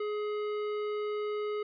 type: tone with tanh clipping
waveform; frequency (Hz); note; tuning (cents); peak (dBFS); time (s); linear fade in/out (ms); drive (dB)
sine; 420; G#4; +19; -33; 0-1.63; 5; 15
effects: resampled to 11025 Hz